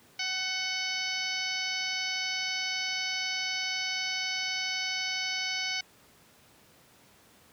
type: harmonic tone with a mistuned harmonic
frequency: 752 Hz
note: F#5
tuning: 28 cents sharp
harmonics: 1 / 2 / 3 / 4 / 5 / 6 / 7 / 8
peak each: -44 / -40 / -34 / -37 / -42 / -37 / -38 / -41 dBFS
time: 0.19-5.81 s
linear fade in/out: 5 ms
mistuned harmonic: 3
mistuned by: -37 cents
effects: pink hiss -59 dBFS RMS until 7.52 s + high-pass 100 Hz 12 dB/octave